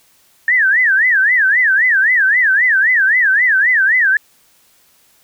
sine tone with vibrato, 1760 Hz, A6, in tune, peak -9 dBFS, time 0.48-4.17 s, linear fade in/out 2 ms, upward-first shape sine, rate 3.8 Hz, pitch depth 250 cents each way, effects white hiss -53 dBFS RMS until 5.23 s

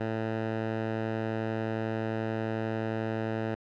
10% pulse tone, 111.3 Hz, A2, 20 cents sharp, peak -21 dBFS, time 0-3.55 s, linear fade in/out 10 ms, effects low-pass 2000 Hz 12 dB/octave

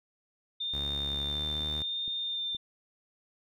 sine tone with vibrato, 3609 Hz, A7, 43 cents sharp, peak -31 dBFS, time 0.6-2.57 s, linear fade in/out 10 ms, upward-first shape sine, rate 0.85 Hz, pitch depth 13 cents each way
sawtooth tone with pitch glide, 71 to 75.66 Hz, C#2 to D#2, +42 to -48 cents, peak -33 dBFS, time 0.73-1.83 s, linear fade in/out 10 ms, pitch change +110 cents, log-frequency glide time 1.23-1.44 s
click train, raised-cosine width 3 ms, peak -36 dBFS, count 4, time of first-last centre 1.14-2.548 s, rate 2.13 Hz
effects none

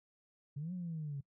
sine exponential two-way sweep, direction up then down, 136.5 to 185 to 136.5 Hz, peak -37 dBFS, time 0.56-1.21 s, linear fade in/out 10 ms, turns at 0.73 s, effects noise-tail reverb RT60 0.1 s tail -23 dB re dry + tanh soft clip ceiling -33 dBFS

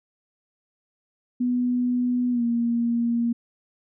sine tone with pitch glide, 246.7 to 235 Hz, B3 to A#3, -2 to +14 cents, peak -20 dBFS, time 1.4-3.33 s, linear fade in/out 10 ms, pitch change -84 cents, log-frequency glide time 2.31-2.43 s, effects none

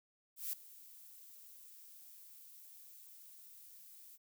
violet noise with ADSR envelope, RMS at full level -38 dBFS, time 0.36-4.18 s, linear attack 170 ms, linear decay 4 ms, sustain -19 dB, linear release 33 ms, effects none

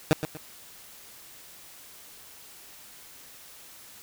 15% pulse tone with echo, 154.9 Hz, D#3, 7 cents flat, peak -11 dBFS, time 0.11-0.13 s, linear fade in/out 0 ms, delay 120 ms, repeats 2, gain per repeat -10 dB, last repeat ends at 0.37 s, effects white hiss -49 dBFS RMS until 4.02 s

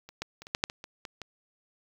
clicks, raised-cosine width 0.2 ms, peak -29 / -16 / -28 / -27 / -10 / -7 / -20 / -24 / -22 / -22 dBFS, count 10, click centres 0.09 / 0.22 / 0.42 / 0.469 / 0.549 / 0.639 / 0.699 / 0.841 / 1.052 / 1.217 s, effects 8-bit

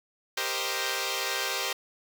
5% pulse chord, C minor seventh, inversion second, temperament equal, 392 / 466.2 / 523.3 / 622.3 Hz, G4 / Bb4 / C5 / Eb5, 0 / 0 / 0 / 0 cents, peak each -22 / -23 / -21 / -25 dBFS, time 0.37-1.73 s, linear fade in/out 5 ms, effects none

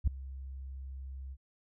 sine tone with ADSR envelope, 66.6 Hz, C2, 31 cents sharp, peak -20 dBFS, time 0.04-1.37 s, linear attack 34 ms, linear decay 3 ms, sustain -20 dB, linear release 48 ms, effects none

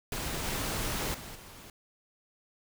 pink noise with level steps, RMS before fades -35 / -33 / -44 / -49 dBFS, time 0.12-1.7 s, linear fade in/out 2 ms, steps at 0.44 / 1.14 / 1.35 s, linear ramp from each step 5 ms, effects none

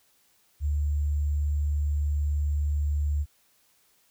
sine tone with sample-and-hold, 73.42 Hz, D2, in tune, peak -23 dBFS, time 0.6-3.26 s, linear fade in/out 50 ms, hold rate 7350 Hz, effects white hiss -65 dBFS RMS until 4.1 s

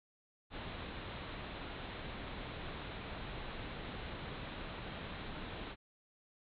pink low-pass noise, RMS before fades -45 dBFS, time 0.5-5.76 s, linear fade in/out 50 ms, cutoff 4000 Hz, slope 96 dB/octave, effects none

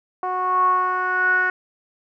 10% pulse tone with low-pass filter sweep, 367.4 Hz, F#4, 12 cents flat, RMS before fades -20 dBFS, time 0.23-1.5 s, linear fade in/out 2 ms, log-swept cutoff 920 to 1600 Hz, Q 9.5, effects none

